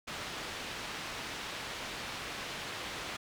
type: low-pass noise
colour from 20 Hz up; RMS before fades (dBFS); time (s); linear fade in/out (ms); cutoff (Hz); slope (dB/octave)
white; -41; 0.07-3.17; 10; 3400; 12
effects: none